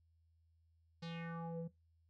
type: tone with low-pass filter sweep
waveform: square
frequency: 167 Hz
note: E3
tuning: 23 cents sharp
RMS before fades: -45 dBFS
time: 1.02-1.68 s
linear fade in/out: 10 ms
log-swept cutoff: 4700 to 350 Hz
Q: 3.5
effects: noise-tail reverb RT60 0.2 s tail -18 dB re dry + added 82 Hz sine -70 dBFS peak until 2.09 s